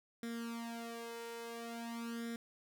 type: tone with flanger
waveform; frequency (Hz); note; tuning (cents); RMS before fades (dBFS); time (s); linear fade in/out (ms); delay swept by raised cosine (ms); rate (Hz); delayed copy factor
sawtooth; 232.3; A#3; -6; -44; 0.23-2.36; 2; 0.55 to 2.05; 0.48; +0.85
effects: none